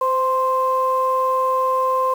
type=tone pair together; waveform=sine; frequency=516.6 / 1046.5 Hz; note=C5 / C6; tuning=-22 / 0 cents; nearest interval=octave; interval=1222 cents; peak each=-20 / -17 dBFS; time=0.01-2.14 s; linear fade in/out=5 ms; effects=tanh soft clip ceiling -8 dBFS + 7-bit